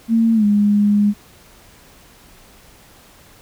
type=tone with pitch glide; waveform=sine; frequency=227.3 to 206 Hz; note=A#3 to G#3; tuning=-43 to -14 cents; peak=-11 dBFS; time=0.08-1.14 s; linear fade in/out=50 ms; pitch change=-171 cents; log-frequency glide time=0.34-0.45 s; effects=pink hiss -47 dBFS RMS until 3.41 s